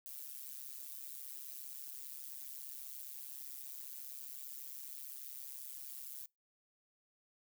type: noise with amplitude modulation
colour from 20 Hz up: violet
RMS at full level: -44 dBFS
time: 0.06-6.26 s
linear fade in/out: 0 ms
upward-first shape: sine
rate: 135 Hz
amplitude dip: 95%
effects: noise-tail reverb RT60 0.2 s tail -24 dB re dry